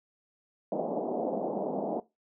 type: band-pass noise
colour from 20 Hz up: white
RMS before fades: -32 dBFS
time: 0.72-2 s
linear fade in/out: 2 ms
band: 180 to 770 Hz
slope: 48 dB/octave
effects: noise-tail reverb RT60 0.2 s tail -18 dB re dry